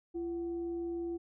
sine tone with frequency modulation, 340.8 Hz, F4, 42 cents flat, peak -34 dBFS, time 0.14-1.18 s, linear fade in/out 20 ms, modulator 406 Hz, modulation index 0.22, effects none

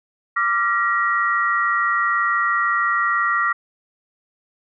sine tone cluster, 1174 / 1380 / 1901 Hz, D6 / F6 / A#6, -1 / -21 / +33 cents, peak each -21 dBFS, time 0.36-3.53 s, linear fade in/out 10 ms, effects none

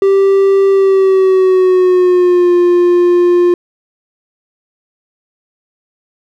triangle tone with pitch glide, 391.1 to 352.5 Hz, G4 to F4, -4 to +16 cents, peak -4 dBFS, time 0.02-3.54 s, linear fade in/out 2 ms, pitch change -180 cents, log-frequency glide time 0.7-2.53 s, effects none

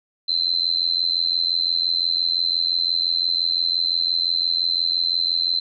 sine tone with amplitude modulation, 4084 Hz, C8, 43 cents flat, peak -14 dBFS, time 0.28-5.6 s, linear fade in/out 10 ms, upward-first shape sine, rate 85.8 Hz, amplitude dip 100%, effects none

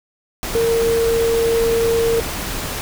sine tone in noise, 459.7 Hz, A#4, 24 cents flat, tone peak -14 dBFS, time 0.55-2.2 s, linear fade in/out 0 ms, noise pink, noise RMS -25 dBFS, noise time 0.43-2.81 s, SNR +8 dB, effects none

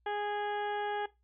harmonic tone with a mistuned harmonic, 413.6 Hz, G#4, 7 cents flat, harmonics 1 / 2 / 3 / 4 / 5 / 6 / 7 / 8, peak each -37 / -34 / -49 / -41 / -50 / -54 / -52 / -51 dBFS, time 0.06-1.06 s, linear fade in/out 5 ms, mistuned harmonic 6, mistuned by -25 cents, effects noise-tail reverb RT60 0.2 s tail -17 dB re dry + added 60 Hz sine -69 dBFS peak until 1.23 s

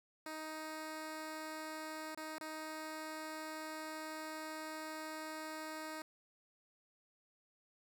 10% pulse tone with dropouts, 312.7 Hz, D#4, 9 cents sharp, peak -35 dBFS, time 0.26-6.02 s, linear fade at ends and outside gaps 2 ms, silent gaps 2.148-2.174 / 2.383-2.41 s, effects none

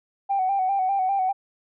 sine tone with vibrato, 769 Hz, G5, 33 cents flat, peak -19 dBFS, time 0.29-1.33 s, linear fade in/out 20 ms, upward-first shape square, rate 5 Hz, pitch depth 49 cents each way, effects tanh soft clip ceiling -15 dBFS

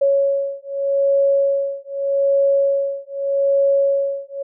sine beating tone pair, 554.4 / 555.22 Hz, C#5 / C#5, 0 / +3 cents, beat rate 0.82 Hz, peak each -18 dBFS, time 0.01-4.43 s, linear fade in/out 10 ms, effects none

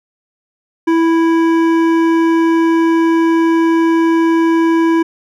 sine tone with hard clipping, 329.6 Hz, E4, in tune, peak -11 dBFS, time 0.87-5.03 s, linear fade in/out 10 ms, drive 12 dB, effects none

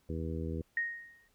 harmonic tone, 81 Hz, E2, 30 cents flat, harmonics 1 / 2 / 3 / 4 / 5 / 6, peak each -37 / -40 / -42 / -43 / -44 / -45 dBFS, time 0.09-0.62 s, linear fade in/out 5 ms
sine tone with exponential decay, 1864.7 Hz, A#6, in tune, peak -27 dBFS, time 0.77-1.28 s, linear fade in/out 2 ms, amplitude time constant 110 ms
effects pink hiss -72 dBFS RMS until 1.34 s

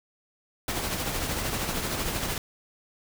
pink noise with tremolo, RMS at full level -28 dBFS, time 0.68-2.38 s, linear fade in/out 2 ms, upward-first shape triangle, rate 13 Hz, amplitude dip 45%, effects none

